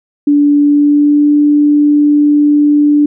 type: tone with pitch glide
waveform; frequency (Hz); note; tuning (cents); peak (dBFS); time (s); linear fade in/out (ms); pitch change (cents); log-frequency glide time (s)
sine; 290 to 293.9; D4 to D4; -22 to +1; -5; 0.27-3.06; 5; +23; 0.59-1.32
effects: none